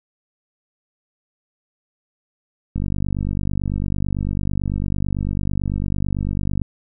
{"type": "click train", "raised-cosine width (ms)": 5, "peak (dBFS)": -11, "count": 190, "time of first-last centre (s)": [2.76, 6.617], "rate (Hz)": 49, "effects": []}